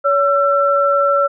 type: tone pair together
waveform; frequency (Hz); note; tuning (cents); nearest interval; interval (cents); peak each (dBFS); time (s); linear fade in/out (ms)
sine; 565 / 1343.8; C#5 / E6; +33 / +33; octave + minor third; 1500; -14; 0.04-1.28; 20
effects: none